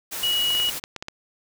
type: noise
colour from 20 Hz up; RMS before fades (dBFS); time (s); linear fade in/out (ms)
white; -31; 0.11-0.8; 20
type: tone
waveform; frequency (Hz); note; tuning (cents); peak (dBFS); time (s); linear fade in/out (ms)
sine; 2912; F#7; -28; -20; 0.23-0.7; 5
type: clicks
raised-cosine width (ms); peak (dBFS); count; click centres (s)
0.2; -15; 8; 0.505 / 0.55 / 0.6 / 0.688 / 0.839 / 0.963 / 1.025 / 1.084
effects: none